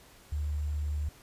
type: tone with sample-and-hold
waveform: sine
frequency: 74.3 Hz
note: D2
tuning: 21 cents sharp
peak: -29 dBFS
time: 0.32-1.09 s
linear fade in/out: 5 ms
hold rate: 7350 Hz
effects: pink hiss -56 dBFS RMS until 1.22 s + resampled to 32000 Hz